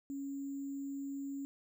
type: tone with sample-and-hold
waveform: sine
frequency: 277.2 Hz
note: C#4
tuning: in tune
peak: -38 dBFS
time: 0.1-1.45 s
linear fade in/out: 0 ms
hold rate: 7350 Hz
effects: none